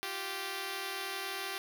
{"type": "tone pair together", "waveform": "5% pulse", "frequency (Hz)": [350.2, 389.9], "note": ["F4", "G4"], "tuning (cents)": [5, -9], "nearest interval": "major second", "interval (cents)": 186, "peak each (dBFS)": [-31, -26], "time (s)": [0.03, 1.58], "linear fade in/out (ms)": 0, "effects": []}